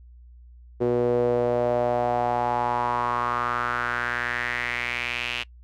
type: tone with band-pass filter sweep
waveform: sawtooth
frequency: 121.2 Hz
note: B2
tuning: 32 cents flat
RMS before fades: -25 dBFS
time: 0.8-5.44 s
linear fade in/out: 20 ms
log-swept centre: 410 to 2800 Hz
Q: 4.4
effects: noise-tail reverb RT60 0.1 s tail -23 dB re dry + added 60 Hz sine -45 dBFS peak until 5.63 s